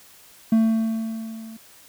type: tone with level ramp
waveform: triangle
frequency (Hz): 223.4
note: A3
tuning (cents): +27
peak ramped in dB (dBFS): -11 to -35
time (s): 0.52-1.57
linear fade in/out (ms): 5
effects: white hiss -50 dBFS RMS until 1.88 s